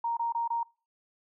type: tone bursts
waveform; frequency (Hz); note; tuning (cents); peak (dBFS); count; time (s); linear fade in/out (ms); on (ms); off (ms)
sine; 932.3; A#5; 0; -27; 4; 0.04-0.632; 5; 130; 24
effects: noise-tail reverb RT60 0.4 s tail -26 dB re dry